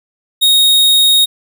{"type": "tone", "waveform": "45% pulse", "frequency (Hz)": 3740, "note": "A#7", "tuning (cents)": 5, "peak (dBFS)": -7, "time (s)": [0.41, 1.26], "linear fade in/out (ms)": 20, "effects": []}